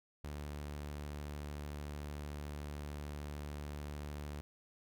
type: tone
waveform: sawtooth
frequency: 73.42 Hz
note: D2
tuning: in tune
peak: -38 dBFS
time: 0.24-4.41 s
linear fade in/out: 0 ms
effects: none